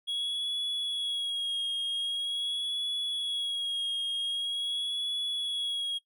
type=tone with vibrato; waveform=triangle; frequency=3322 Hz; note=G#7; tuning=in tune; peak=-28 dBFS; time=0.07-5.99 s; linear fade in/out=20 ms; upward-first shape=sine; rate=0.44 Hz; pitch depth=35 cents each way; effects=noise-tail reverb RT60 0.1 s tail -19 dB re dry